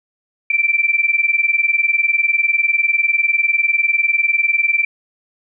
sine tone pair together, 2334 / 2354 Hz, D7 / D7, -11 / +3 cents, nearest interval unison, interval 14 cents, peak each -16 dBFS, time 0.5-4.85 s, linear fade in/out 5 ms, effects none

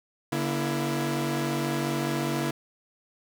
sawtooth tone cluster, 144.2 / 238.4 / 333.2 Hz, D3 / A#3 / E4, -31 / +39 / +19 cents, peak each -26 / -28 / -26 dBFS, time 0.32-2.51 s, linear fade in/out 5 ms, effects none

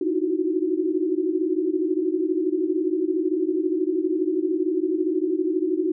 sine tone cluster, 308.1 / 325.9 / 360.1 / 372.7 Hz, D#4 / E4 / F#4 / F#4, -17 / -20 / -47 / +13 cents, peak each -26 dBFS, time 0.01-5.92 s, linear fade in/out 5 ms, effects none

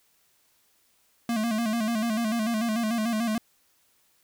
square tone with vibrato, 224.7 Hz, A3, 37 cents sharp, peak -25 dBFS, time 1.29-3.38 s, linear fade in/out 2 ms, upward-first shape square, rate 6.8 Hz, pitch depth 72 cents each way, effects white hiss -66 dBFS RMS until 4.23 s

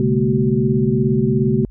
sine tone cluster, 125.8 / 142.7 / 208.8 / 231.4 / 377 Hz, B2 / D3 / G#3 / A#3 / F#4, +32 / -49 / +10 / -13 / +32 cents, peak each -20 dBFS, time 0-1.65 s, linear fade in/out 2 ms, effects added 48 Hz sine -35 dBFS peak until 1.7 s

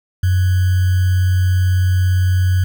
sine tone with sample-and-hold, 91.8 Hz, F#2, 13 cents flat, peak -11 dBFS, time 0.23-2.64 s, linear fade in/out 5 ms, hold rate 1575 Hz, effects none

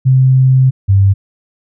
sine tone pair in turn, 130.81 / 98 Hz, C3 / G2, 0 / 0 cents, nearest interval perfect fourth, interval 500 cents, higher first, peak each -5 dBFS, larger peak neither, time 0.05-0.71 / 0.88-1.14 s, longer first, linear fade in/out 20 ms, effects none

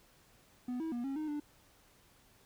triangle tone with pitch steps, 247.9 / 323 / 239.7 / 272.5 / 308.4 / 295.1 Hz, B3 / E4 / A#3 / C#4 / D#4 / D4, +7 / -35 / +48 / -29 / -15 / +8 cents, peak -33 dBFS, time 0.68-1.4 s, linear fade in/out 5 ms, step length 120 ms, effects pink hiss -65 dBFS RMS until 2.45 s

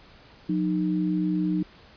sine tone pair together, 180.6 / 307.8 Hz, F#3 / D#4, -42 / -19 cents, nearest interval major sixth, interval 923 cents, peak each -25 dBFS, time 0.49-1.63 s, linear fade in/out 5 ms, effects pink hiss -52 dBFS RMS until 1.96 s + resampled to 11025 Hz

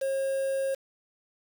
triangle tone with quantisation, 540 Hz, C#5, 45 cents flat, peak -24 dBFS, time 0.01-0.75 s, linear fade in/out 10 ms, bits 7, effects none

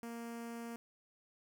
sawtooth tone with notch filter, 233.1 Hz, A#3, in tune, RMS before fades -45 dBFS, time 0.03-0.76 s, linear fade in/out 0 ms, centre 3800 Hz, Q 1.4, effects none

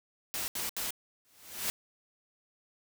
white noise bursts, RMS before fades -35 dBFS, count 3, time 0.34-0.906 s, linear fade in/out 0 ms, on 140 ms, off 73 ms
white noise with exponential growth, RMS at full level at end -30 dBFS, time 1.25-1.7 s, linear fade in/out 0 ms, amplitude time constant 96 ms
effects none

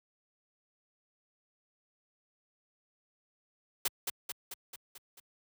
white noise with echo, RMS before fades -30 dBFS, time 3.85-3.88 s, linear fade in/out 5 ms, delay 220 ms, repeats 6, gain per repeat -4 dB, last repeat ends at 5.2 s, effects high-pass 80 Hz 12 dB/octave

